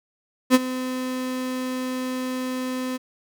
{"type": "tone with ADSR envelope", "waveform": "35% pulse", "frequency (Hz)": 255.8, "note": "C4", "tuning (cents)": -39, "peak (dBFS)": -8, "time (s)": [0.5, 2.98], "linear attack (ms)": 46, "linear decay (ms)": 33, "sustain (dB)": -16, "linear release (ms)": 22, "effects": []}